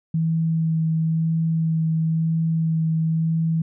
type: tone with vibrato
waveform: sine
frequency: 161.7 Hz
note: E3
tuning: 33 cents flat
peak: -18 dBFS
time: 0.14-3.62 s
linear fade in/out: 5 ms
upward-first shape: sine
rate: 0.99 Hz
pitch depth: 12 cents each way
effects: none